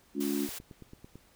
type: harmonic tone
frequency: 71.3 Hz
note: C#2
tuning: 49 cents sharp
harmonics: 3 / 4 / 5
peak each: -34 / -31 / -35 dBFS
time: 0.14-0.49 s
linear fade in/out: 50 ms
type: high-pass noise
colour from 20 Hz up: white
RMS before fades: -41 dBFS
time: 0.2-0.59 s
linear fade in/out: 10 ms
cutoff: 390 Hz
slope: 96 dB/octave
type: click train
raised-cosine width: 3 ms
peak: -34 dBFS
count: 7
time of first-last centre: 0.49-1.156 s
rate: 9.01 Hz
effects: pink hiss -63 dBFS RMS until 1.35 s